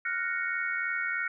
sine chord, Gb major seventh, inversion third, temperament equal, 1396.9 / 1480 / 1864.7 / 2217 Hz, F6 / Gb6 / Bb6 / Db7, 0 / 0 / 0 / 0 cents, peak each -34 dBFS, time 0.05-1.28 s, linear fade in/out 5 ms, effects none

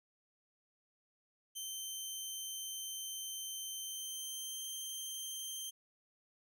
15% pulse tone with pitch glide, 3106 to 3144 Hz, G7 to G7, -17 to +4 cents, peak -34 dBFS, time 1.55-5.71 s, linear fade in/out 20 ms, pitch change +21 cents, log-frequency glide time 3.81-4.66 s, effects none

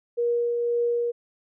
sine tone with tremolo, 475.1 Hz, A#4, 33 cents sharp, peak -20 dBFS, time 0.17-1.12 s, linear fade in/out 20 ms, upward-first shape triangle, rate 1.9 Hz, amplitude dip 30%, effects none

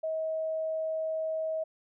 sine tone, 637 Hz, D#5, 41 cents sharp, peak -29 dBFS, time 0.03-1.64 s, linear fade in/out 10 ms, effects none

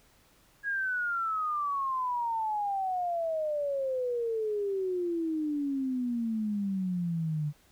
sine exponential sweep, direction down, 1661.2 to 145.9 Hz, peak -28 dBFS, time 0.63-7.53 s, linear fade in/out 50 ms, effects pink hiss -63 dBFS RMS until 7.71 s

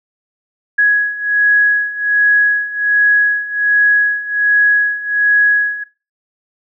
sine beating tone pair, 1669 / 1670.3 Hz, G#6 / G#6, +8 / +9 cents, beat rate 1.3 Hz, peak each -15 / -12 dBFS, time 0.78-5.84 s, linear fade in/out 10 ms, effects noise-tail reverb RT60 0.3 s tail -19 dB re dry

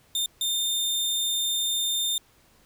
sawtooth tone bursts at uneven times, 3618 Hz, A7, 48 cents sharp, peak -21 dBFS, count 2, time 0.15-0.26 / 0.41-2.18 s, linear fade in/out 2 ms, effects pink hiss -60 dBFS RMS until 2.65 s

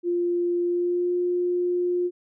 sine tone with pitch glide, 349.2 to 355.1 Hz, F4 to F4, 0 to +29 cents, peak -21 dBFS, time 0.03-2.11 s, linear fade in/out 50 ms, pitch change +29 cents, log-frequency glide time 0.63-1.14 s, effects none

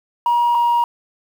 sine tone pair in turn, 953 / 949.3 Hz, A#5 / A#5, +38 / +31 cents, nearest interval unison, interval 7 cents, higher first, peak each -11 dBFS, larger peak neither, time 0.26-0.55 / 0.55-0.84 s, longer neither, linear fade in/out 2 ms, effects tanh soft clip ceiling -11 dBFS + 7-bit

